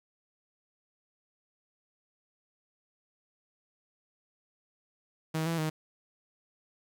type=tone with pitch steps; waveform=sawtooth; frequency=158.8 / 166 / 156.3 Hz; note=D#3 / E3 / D#3; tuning=+36 / +12 / +8 cents; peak=-25 dBFS; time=5.34-5.7 s; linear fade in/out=10 ms; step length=120 ms; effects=10-bit